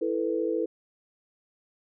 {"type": "chord", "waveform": "sine", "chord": "E suspended fourth", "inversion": "none", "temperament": "equal", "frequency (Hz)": [329.6, 440, 493.9], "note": ["E4", "A4", "B4"], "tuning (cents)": [0, 0, 0], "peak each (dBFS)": [-29, -29, -30], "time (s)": [0.01, 0.66], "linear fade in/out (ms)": 10, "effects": []}